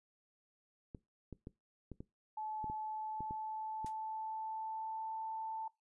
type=clicks; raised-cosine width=3 ms; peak=-33 dBFS; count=10; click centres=0.948 / 1.327 / 1.471 / 1.917 / 2.005 / 2.643 / 2.699 / 3.206 / 3.309 / 3.846 s
type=tone with pitch glide; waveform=sine; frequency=864 to 885.2 Hz; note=A5 to A5; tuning=-32 to +10 cents; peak=-39 dBFS; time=2.37-5.68 s; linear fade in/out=5 ms; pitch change=+42 cents; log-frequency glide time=2.71-5.17 s
type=noise with exponential decay; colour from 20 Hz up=white; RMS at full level=-50 dBFS; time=3.86-3.95 s; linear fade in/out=2 ms; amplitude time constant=19 ms
effects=noise-tail reverb RT60 0.2 s tail -20 dB re dry + resampled to 24000 Hz